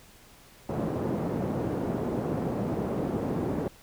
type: band-pass noise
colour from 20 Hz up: pink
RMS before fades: -30 dBFS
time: 0.69-3.68 s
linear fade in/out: 2 ms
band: 150 to 520 Hz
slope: 12 dB/octave
effects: pink hiss -54 dBFS RMS until 3.82 s